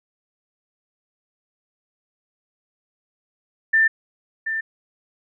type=tone with echo; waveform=sine; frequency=1785 Hz; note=A6; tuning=24 cents sharp; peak=-13 dBFS; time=3.73-3.88 s; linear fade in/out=10 ms; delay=730 ms; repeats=1; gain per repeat=-9 dB; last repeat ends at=4.61 s; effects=none